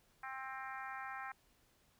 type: harmonic tone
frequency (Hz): 264.5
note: C4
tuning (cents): +19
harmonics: 3 / 4 / 5 / 6 / 7 / 8 / 9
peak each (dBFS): -48 / -50 / -49 / -50 / -51 / -57 / -57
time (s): 0.23-1.32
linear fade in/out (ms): 5
effects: pink hiss -72 dBFS RMS until 1.99 s